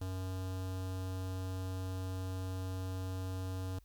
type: tone with notch filter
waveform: square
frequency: 93.4 Hz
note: F#2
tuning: 17 cents sharp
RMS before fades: -39 dBFS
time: 0.01-3.79 s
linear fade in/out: 5 ms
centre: 2100 Hz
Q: 1.6
effects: added 50 Hz sine -59 dBFS peak until 3.84 s + white hiss -74 dBFS RMS until 3.84 s